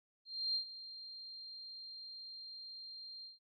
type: tone with ADSR envelope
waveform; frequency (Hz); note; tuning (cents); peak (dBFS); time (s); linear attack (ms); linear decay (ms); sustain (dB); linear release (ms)
sine; 4186; C8; 0; -32; 0.25-3.39; 300; 94; -15; 150
effects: none